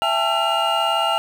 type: tone cluster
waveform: triangle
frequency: 666 / 802 / 880 / 1353 / 2830 Hz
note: E5 / G5 / A5 / E6 / F7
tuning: +18 / +39 / 0 / +45 / +22 cents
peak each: -22 dBFS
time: 0.02-1.18 s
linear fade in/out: 0 ms
effects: 7-bit